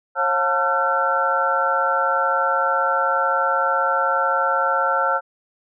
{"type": "tone cluster", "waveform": "sine", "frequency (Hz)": [542, 712, 890, 1358, 1509], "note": ["C#5", "F5", "A5", "F6", "F#6"], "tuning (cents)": [-39, 33, 20, -49, 34], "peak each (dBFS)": [-24, -26, -23, -20, -27], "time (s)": [0.15, 5.21], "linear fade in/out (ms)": 50, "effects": []}